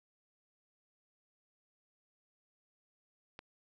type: click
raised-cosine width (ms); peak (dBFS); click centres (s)
0.3; -30; 3.391
effects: none